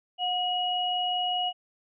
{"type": "tone pair together", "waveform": "sine", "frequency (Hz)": [725, 2900], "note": ["F#5", "F#7"], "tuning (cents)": [-35, -35], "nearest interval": "2 octaves", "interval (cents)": 2400, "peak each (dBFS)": -28, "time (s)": [0.18, 1.53], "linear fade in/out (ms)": 50, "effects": []}